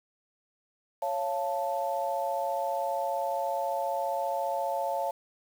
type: chord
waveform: sine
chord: Db augmented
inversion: none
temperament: equal with one note detuned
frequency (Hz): 554.4 / 689.2 / 880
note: Db5 / F5 / A5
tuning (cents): 0 / -23 / 0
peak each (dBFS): -32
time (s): 1.02-5.11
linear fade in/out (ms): 5
effects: 8-bit